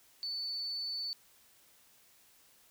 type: tone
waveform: sine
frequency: 4491 Hz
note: C#8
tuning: 22 cents sharp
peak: -35 dBFS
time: 0.23-1.13 s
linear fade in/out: 0 ms
effects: white hiss -64 dBFS RMS until 2.7 s